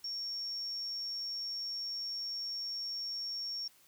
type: tone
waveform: sine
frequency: 5510 Hz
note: F8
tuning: 24 cents flat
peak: -36 dBFS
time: 0.04-3.68 s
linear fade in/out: 5 ms
effects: white hiss -64 dBFS RMS until 3.87 s